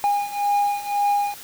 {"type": "beating tone pair", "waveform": "triangle", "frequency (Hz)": [814, 815.9], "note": ["G#5", "G#5"], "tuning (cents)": [-35, -31], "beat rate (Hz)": 1.9, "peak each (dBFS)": [-22, -19], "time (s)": [0.04, 1.34], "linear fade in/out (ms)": 0, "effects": ["white hiss -40 dBFS RMS until 1.43 s"]}